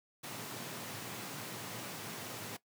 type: high-pass noise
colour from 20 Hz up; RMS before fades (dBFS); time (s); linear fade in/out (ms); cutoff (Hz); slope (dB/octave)
pink; -44; 0.23-2.57; 10; 100; 96
effects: noise-tail reverb RT60 0.1 s tail -17 dB re dry